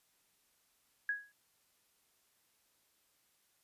sine tone with exponential decay, 1661 Hz, G#6, in tune, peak -29 dBFS, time 1.09-1.32 s, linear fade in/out 2 ms, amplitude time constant 50 ms, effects white hiss -74 dBFS RMS until 3.63 s + resampled to 32000 Hz

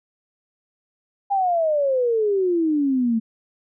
sine exponential sweep, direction down, 813 to 220 Hz, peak -17 dBFS, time 1.3-3.2 s, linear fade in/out 20 ms, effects none

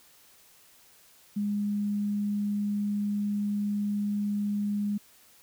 sine tone, 205.4 Hz, G#3, 19 cents flat, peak -26 dBFS, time 1.36-4.98 s, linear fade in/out 10 ms, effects white hiss -58 dBFS RMS until 5.42 s

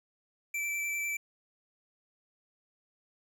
square tone with vibrato, 2329 Hz, D7, 15 cents flat, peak -32 dBFS, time 0.54-1.17 s, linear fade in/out 5 ms, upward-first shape square, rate 10 Hz, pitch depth 9 cents each way, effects none

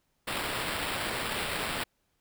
white noise with sample-and-hold, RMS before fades -33 dBFS, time 0.27-1.84 s, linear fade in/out 10 ms, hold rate 6300 Hz, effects pink hiss -75 dBFS RMS until 2.2 s

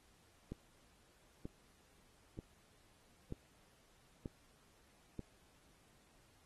click train, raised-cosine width 3 ms, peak -30 dBFS, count 6, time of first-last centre 0.52-5.193 s, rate 1.07 Hz, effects pink hiss -70 dBFS RMS until 6.45 s + AAC 32 kbps

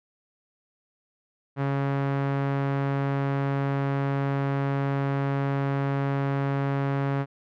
sawtooth tone with low-pass filter, 138.59 Hz, C#3, in tune, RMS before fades -26 dBFS, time 1.56-7.26 s, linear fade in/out 50 ms, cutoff 1700 Hz, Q 0.95, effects none

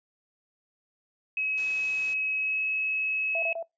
sine tone with pitch glide, 2558 to 2573 Hz, D#7 to E7, +47 to -43 cents, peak -26 dBFS, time 1.37-3.53 s, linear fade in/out 2 ms, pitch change +10 cents, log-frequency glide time 2.38-2.61 s
white noise, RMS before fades -45 dBFS, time 1.57-2.14 s, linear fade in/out 10 ms
sine tone bursts, 665 Hz, E5, 15 cents sharp, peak -30 dBFS, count 3, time 3.35-3.627 s, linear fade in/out 2 ms, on 75 ms, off 26 ms
effects noise-tail reverb RT60 0.2 s tail -24 dB re dry + resampled to 16000 Hz

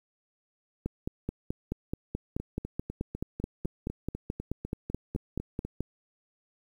two click trains, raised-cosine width 3 ms, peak -18 / -22 dBFS, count 24 / 14, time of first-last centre 0.86-5.806 / 2.4-5.65 s, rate 4.65 / 4 Hz, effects 9-bit

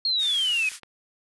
sine exponential sweep, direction down, 4307 to 2489 Hz, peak -21 dBFS, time 0.05-0.69 s, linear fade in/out 2 ms
white high-pass noise, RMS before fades -36 dBFS, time 0.18-0.8 s, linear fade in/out 50 ms, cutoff 1400 Hz, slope 24 dB/octave
clicks, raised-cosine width 0.3 ms, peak -34 / -28 dBFS, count 2, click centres 0.717 / 0.833 s
effects resampled to 24000 Hz

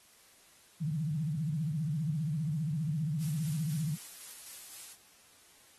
sine tone with vibrato, 153.9 Hz, D#3, 19 cents flat, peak -30 dBFS, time 0.8-3.96 s, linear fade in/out 20 ms, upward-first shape sine, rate 15 Hz, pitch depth 170 cents each way
blue noise with tremolo, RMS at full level -45 dBFS, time 3.18-4.97 s, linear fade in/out 50 ms, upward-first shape square, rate 3.9 Hz, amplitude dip 25%
effects white hiss -61 dBFS RMS until 5.78 s + AAC 32 kbps

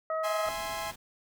harmonic tone, 637 Hz, D#5, 41 cents sharp, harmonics 1 / 2 / 3, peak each -30 / -33 / -45 dBFS, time 0.1-0.49 s, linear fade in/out 2 ms
sawtooth chord, E augmented, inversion none, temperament equal, 659.3 / 830.6 / 1046.5 Hz, E5 / G#5 / B#5, 0 / 0 / 0 cents, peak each -34 dBFS, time 0.23-0.92 s, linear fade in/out 20 ms
pink noise, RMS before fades -47 dBFS, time 0.45-0.96 s, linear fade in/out 10 ms
effects none

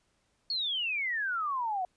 sine exponential sweep, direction down, 4435 to 710 Hz, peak -29 dBFS, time 0.5-1.85 s, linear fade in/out 2 ms, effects pink hiss -73 dBFS RMS until 1.96 s + resampled to 22050 Hz

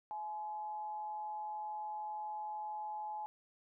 sine tone with amplitude modulation, 849 Hz, G#5, 38 cents sharp, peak -37 dBFS, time 0.11-3.26 s, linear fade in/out 0 ms, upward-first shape sine, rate 173 Hz, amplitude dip 45%, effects none

